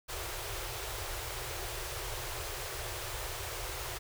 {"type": "band-stop noise", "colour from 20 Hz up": "pink", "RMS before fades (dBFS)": -39, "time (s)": [0.08, 3.99], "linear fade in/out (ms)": 20, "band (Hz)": [130, 340], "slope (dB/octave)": 96, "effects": []}